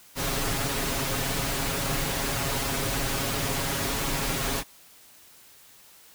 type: noise with comb filter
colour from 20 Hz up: pink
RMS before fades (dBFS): -28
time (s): 0.15-4.64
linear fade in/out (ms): 50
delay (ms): 7.3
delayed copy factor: +0.7
effects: white hiss -53 dBFS RMS until 6.14 s